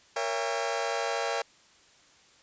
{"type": "chord", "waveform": "sawtooth", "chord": "A# diminished seventh", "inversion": "none", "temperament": "just", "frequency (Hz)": [466.2, 559.4, 671.3, 805.5], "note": ["A#4", "C#5", "E5", "G5"], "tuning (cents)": [0, 16, 31, 47], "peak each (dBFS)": -30, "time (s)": [0.16, 1.42], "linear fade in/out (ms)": 5, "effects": ["white hiss -59 dBFS RMS until 2.42 s", "resampled to 16000 Hz"]}